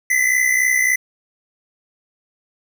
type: tone pair together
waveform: square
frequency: 1975.5 / 2039 Hz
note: B6 / C7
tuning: 0 / -45 cents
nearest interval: minor second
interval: 55 cents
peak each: -19 / -17 dBFS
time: 0.1-0.96 s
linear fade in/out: 5 ms
effects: none